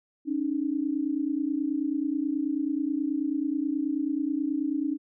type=tone pair together; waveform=sine; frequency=277.2 / 306.5 Hz; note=C#4 / D#4; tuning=0 / -26 cents; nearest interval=major second; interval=174 cents; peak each=-28 dBFS; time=0.25-4.98 s; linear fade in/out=50 ms; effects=none